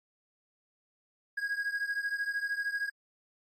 triangle beating tone pair, 1640 / 1653 Hz, G#6 / G#6, -22 / -9 cents, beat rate 13 Hz, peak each -31 / -34 dBFS, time 1.37-2.9 s, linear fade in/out 10 ms, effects AAC 48 kbps

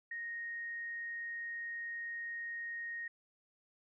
sine tone, 1864.7 Hz, A#6, in tune, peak -39 dBFS, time 0.11-3.08 s, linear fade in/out 5 ms, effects none

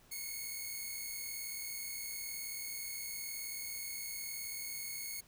5% pulse tone pair together, 2178 / 2217 Hz, C#7 / C#7, -31 / 0 cents, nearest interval unison, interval 31 cents, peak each -32 / -34 dBFS, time 0.11-5.21 s, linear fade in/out 10 ms, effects pink hiss -64 dBFS RMS until 5.27 s

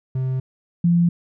triangle / sine tone pair in turn, 130.2 / 171.9 Hz, C3 / F3, -8 / -27 cents, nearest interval perfect fourth, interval 481 cents, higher second, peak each -18 / -13 dBFS, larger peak second, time 0.15-0.4 / 0.84-1.09 s, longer neither, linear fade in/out 5 ms, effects none

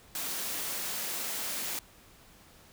white high-pass noise, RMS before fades -35 dBFS, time 0.15-1.79 s, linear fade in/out 2 ms, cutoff 140 Hz, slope 96 dB/octave, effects pink hiss -57 dBFS RMS until 2.72 s

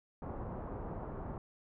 pink low-pass noise, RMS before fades -42 dBFS, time 0.22-1.38 s, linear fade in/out 2 ms, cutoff 1100 Hz, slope 24 dB/octave, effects none

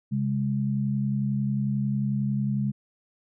sine tone pair together, 133.97 / 205.1 Hz, C3 / G#3, +41 / -21 cents, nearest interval perfect fifth, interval 738 cents, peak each -26 dBFS, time 0.11-2.72 s, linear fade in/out 20 ms, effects none

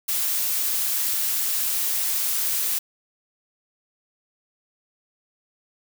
blue noise, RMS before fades -24 dBFS, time 0.08-2.79 s, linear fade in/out 10 ms, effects none

